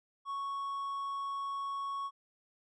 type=tone; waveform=triangle; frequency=1108.7 Hz; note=C#6; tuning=in tune; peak=-33 dBFS; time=0.25-2.11 s; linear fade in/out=50 ms; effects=resampled to 24000 Hz